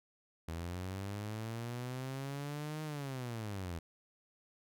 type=linear two-way sweep; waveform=sawtooth; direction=up then down; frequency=80.7 to 156 to 80.7 Hz; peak=-35 dBFS; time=0.48-3.79 s; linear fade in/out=5 ms; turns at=2.83 s; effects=none